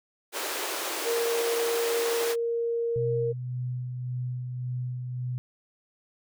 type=high-pass noise; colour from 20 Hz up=pink; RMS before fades=-32 dBFS; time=0.32-2.36 s; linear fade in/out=50 ms; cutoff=330 Hz; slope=48 dB/octave
type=tone; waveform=sine; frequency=466.2 Hz; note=A#4; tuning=in tune; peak=-25 dBFS; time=1.05-3.33 s; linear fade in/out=20 ms
type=tone with tremolo; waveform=sine; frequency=124.9 Hz; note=B2; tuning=20 cents sharp; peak=-28 dBFS; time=2.96-5.38 s; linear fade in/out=0 ms; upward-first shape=sine; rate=1.8 Hz; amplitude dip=35%
effects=none